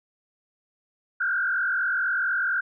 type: tone with frequency modulation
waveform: sine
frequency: 1498 Hz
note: F#6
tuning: 21 cents sharp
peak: -22 dBFS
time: 1.2-2.61 s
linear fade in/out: 10 ms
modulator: 44.1 Hz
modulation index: 2.1
effects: none